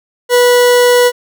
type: tone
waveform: 40% pulse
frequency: 489.5 Hz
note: B4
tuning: 15 cents flat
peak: -5 dBFS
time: 0.29-1.12 s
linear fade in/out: 50 ms
effects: none

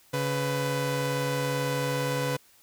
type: tone pair together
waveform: sawtooth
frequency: 139.91 / 498.6 Hz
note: C#3 / B4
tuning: +16 / +16 cents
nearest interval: octave + minor seventh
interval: 2200 cents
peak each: -25 dBFS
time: 0.13-2.37 s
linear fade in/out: 10 ms
effects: white hiss -59 dBFS RMS until 2.62 s

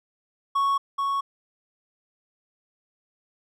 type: tone with echo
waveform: triangle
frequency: 1108.7 Hz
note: C#6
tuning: in tune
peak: -18 dBFS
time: 0.55-0.78 s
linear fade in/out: 10 ms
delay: 430 ms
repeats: 1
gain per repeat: -3 dB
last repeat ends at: 1.21 s
effects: none

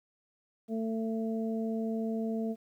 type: harmonic tone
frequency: 223.4 Hz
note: A3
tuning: 27 cents sharp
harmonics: 1 / 2 / 3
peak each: -31 / -37 / -41 dBFS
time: 0.68-2.56 s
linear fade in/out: 50 ms
effects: 11-bit

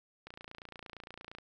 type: click train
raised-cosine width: 0.3 ms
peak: -30 dBFS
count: 33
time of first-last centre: 0.27-1.385 s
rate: 28.7 Hz
effects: none

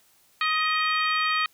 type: harmonic tone with a mistuned harmonic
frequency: 628 Hz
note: D#5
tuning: 16 cents sharp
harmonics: 2 / 3 / 4 / 5 / 6 / 7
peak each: -25 / -28 / -28 / -32 / -35 / -35 dBFS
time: 0.41-1.46 s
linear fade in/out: 2 ms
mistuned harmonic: 4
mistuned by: -29 cents
effects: white hiss -61 dBFS RMS until 1.53 s

